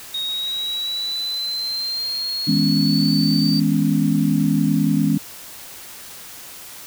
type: exponential sweep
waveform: sine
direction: up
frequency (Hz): 3741 to 4633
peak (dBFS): -22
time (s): 0.14-3.6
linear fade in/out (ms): 5
type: chord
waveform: sine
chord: C# minor seventh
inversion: first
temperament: equal with one note detuned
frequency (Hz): 160.58 / 207.7 / 246.9 / 277.2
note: E3 / G#3 / B3 / C#4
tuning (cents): -45 / 0 / 0 / 0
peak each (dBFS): -20 / -20 / -23 / -20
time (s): 2.47-5.18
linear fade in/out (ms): 10
effects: white hiss -38 dBFS RMS until 6.86 s